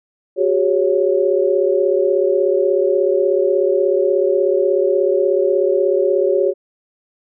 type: chord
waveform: sine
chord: F# suspended second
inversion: none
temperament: equal with one note detuned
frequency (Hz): 370 / 406.5 / 554.4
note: F#4 / G#4 / C#5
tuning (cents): 0 / -37 / 0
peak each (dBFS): -17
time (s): 0.36-6.54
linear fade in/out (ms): 50
effects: none